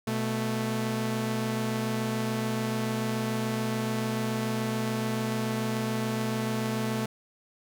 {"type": "tone pair together", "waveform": "sawtooth", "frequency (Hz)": [123.47, 220], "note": ["B2", "A3"], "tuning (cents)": [0, 0], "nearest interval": "minor seventh", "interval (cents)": 1000, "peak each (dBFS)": [-28, -25], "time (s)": [0.07, 7.06], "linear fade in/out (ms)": 5, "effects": []}